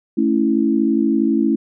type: chord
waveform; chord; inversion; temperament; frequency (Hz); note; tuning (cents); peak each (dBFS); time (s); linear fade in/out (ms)
sine; A major; none; equal; 220 / 277.2 / 329.6; A3 / C#4 / E4; 0 / 0 / 0; -18; 0.17-1.56; 10
effects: none